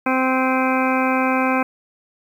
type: harmonic tone with a mistuned harmonic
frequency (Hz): 260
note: C4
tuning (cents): -11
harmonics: 1 / 2 / 3 / 4 / 5 / 6 / 8 / 9 / 10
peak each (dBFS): -20 / -24 / -24 / -24 / -27 / -27 / -31 / -29 / -29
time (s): 0.06-1.63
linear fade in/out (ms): 5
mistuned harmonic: 10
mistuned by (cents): -59
effects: 8-bit